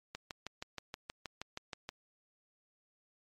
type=click train; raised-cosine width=0.2 ms; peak=-23 dBFS; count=12; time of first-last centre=0.15-1.891 s; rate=6.32 Hz; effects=MP3 64 kbps